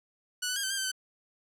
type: tone with pitch steps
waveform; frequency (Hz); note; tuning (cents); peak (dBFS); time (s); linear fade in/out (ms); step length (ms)
10% pulse; 1476 / 1496 / 1617 / 1539 / 1597 / 1548 / 1525; F#6 / F#6 / G#6 / G6 / G6 / G6 / G6; -5 / +19 / -47 / -32 / +32 / -22 / -48; -21; 0.42-0.917; 10; 71
effects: none